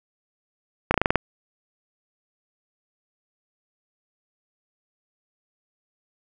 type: slowing click train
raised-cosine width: 0.5 ms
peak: -3 dBFS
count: 7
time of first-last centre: 0.91-1.157 s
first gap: 32 ms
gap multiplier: 1.1
effects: none